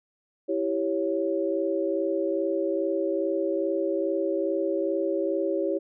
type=chord; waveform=sine; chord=C# diminished; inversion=first; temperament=equal; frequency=329.6 / 392 / 554.4 Hz; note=E4 / G4 / C#5; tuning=0 / 0 / 0 cents; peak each=-28 dBFS; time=0.48-5.79 s; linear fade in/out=20 ms; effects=none